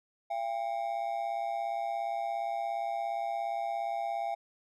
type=ring-modulated tone; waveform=triangle; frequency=740 Hz; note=F#5; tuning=in tune; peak=-26 dBFS; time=0.3-4.35 s; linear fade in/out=10 ms; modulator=58.6 Hz; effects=none